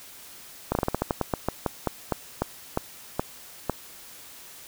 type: slowing click train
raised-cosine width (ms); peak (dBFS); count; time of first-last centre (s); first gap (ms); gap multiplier
1; -9; 18; 0.72-3.697; 31; 1.19
effects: white hiss -46 dBFS RMS until 4.67 s